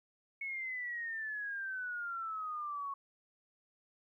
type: exponential sweep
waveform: sine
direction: down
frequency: 2210 to 1100 Hz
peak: -37 dBFS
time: 0.41-2.94 s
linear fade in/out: 5 ms
effects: 13-bit